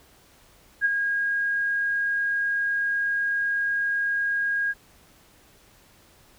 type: tone with ADSR envelope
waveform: sine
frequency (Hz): 1632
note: G#6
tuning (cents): -31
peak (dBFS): -16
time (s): 0.81-4.74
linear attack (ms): 41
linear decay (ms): 23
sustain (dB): -6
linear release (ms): 37
effects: pink hiss -56 dBFS RMS until 6.38 s